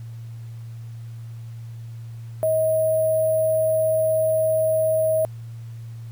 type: tone with sample-and-hold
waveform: sine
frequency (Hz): 633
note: D#5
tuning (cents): +30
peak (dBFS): -17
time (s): 2.43-5.25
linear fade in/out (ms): 0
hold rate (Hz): 11025
effects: added 115 Hz sine -33 dBFS peak until 6.11 s + pink hiss -56 dBFS RMS until 6.11 s